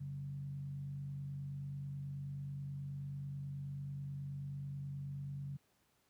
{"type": "tone with frequency modulation", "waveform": "sine", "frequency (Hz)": 140, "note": "C#3", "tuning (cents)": 18, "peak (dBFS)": -40, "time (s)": [0, 5.57], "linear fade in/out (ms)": 10, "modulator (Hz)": 49.3, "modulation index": 0.42, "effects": ["pink hiss -75 dBFS RMS until 6.09 s", "high-pass 80 Hz 12 dB/octave"]}